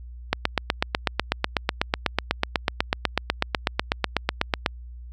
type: click train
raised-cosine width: 0.3 ms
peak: -3 dBFS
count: 36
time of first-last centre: 0.33-4.662 s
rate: 8.08 Hz
effects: added 60 Hz sine -37 dBFS peak until 5.12 s